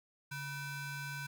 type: ring-modulated tone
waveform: 35% pulse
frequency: 830.6 Hz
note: G#5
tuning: in tune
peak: -35 dBFS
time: 0.31-1.27 s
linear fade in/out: 10 ms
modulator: 689 Hz
effects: none